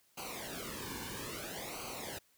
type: noise with flanger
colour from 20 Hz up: pink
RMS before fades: -43 dBFS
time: 0.17-2.19 s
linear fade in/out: 10 ms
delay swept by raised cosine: 0.56 to 1.56 ms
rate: 0.6 Hz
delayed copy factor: -0.8
effects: white hiss -70 dBFS RMS until 2.37 s